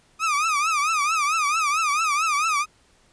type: tone with vibrato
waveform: 30% pulse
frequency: 1231 Hz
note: D#6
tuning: 19 cents flat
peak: -17 dBFS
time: 0.19-2.66 s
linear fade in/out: 50 ms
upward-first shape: triangle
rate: 4.5 Hz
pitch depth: 160 cents each way
effects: pink hiss -59 dBFS RMS until 3.12 s + resampled to 22050 Hz